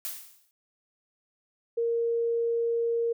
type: noise with exponential decay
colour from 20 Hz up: blue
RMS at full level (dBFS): -32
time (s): 0.05-0.51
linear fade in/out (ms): 0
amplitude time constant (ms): 100
type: tone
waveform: sine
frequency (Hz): 465.3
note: A#4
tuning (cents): -3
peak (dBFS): -24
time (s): 1.77-3.13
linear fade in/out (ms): 10
effects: none